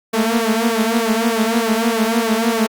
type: tone with flanger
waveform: sawtooth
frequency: 226.3 Hz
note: A3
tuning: 49 cents sharp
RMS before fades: -17 dBFS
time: 0.13-2.67 s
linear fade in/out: 10 ms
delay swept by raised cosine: 1.7 to 7.6 ms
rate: 3.3 Hz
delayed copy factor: +0.8
effects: Opus 48 kbps